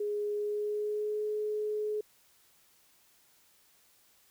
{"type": "tone with pitch glide", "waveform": "sine", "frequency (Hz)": [415.3, 424], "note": ["G#4", "G#4"], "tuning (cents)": [0, 36], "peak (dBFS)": -30, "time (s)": [0, 2.01], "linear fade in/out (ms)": 5, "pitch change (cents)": 36, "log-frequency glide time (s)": [0.34, 1.24], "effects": ["white hiss -65 dBFS RMS until 4.3 s"]}